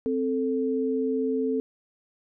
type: tone pair together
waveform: sine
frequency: 261.6 / 441.1 Hz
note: C4 / A4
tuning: 0 / +4 cents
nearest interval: major sixth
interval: 904 cents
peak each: -26 dBFS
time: 0.06-1.6 s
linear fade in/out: 0 ms
effects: none